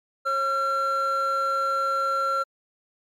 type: tone pair together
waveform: triangle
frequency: 542.8 / 1363 Hz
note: C#5 / F6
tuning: -36 / -43 cents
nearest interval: octave + major third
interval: 1593 cents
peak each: -27 / -20 dBFS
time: 0.25-2.44 s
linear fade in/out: 20 ms
effects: tanh soft clip ceiling -13 dBFS + MP3 96 kbps